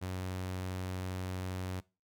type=tone; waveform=sawtooth; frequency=92.5 Hz; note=F#2; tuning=in tune; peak=-32 dBFS; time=0.01-1.81 s; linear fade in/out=20 ms; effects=noise-tail reverb RT60 0.3 s tail -22 dB re dry